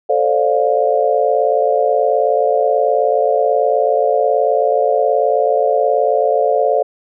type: chord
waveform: sine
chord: D minor seventh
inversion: second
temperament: just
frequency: 440.5 / 528.6 / 587.3 / 704.8 Hz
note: A4 / C5 / D5 / F5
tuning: +2 / +18 / 0 / +16 cents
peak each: -17 dBFS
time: 0.09-6.83 s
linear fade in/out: 10 ms
effects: none